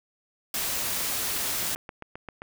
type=noise; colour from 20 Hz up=white; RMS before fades=-29 dBFS; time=0.54-1.75 s; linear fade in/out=2 ms
type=click train; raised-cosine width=0.5 ms; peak=-23 dBFS; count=11; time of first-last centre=1.1-2.419 s; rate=7.58 Hz
effects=none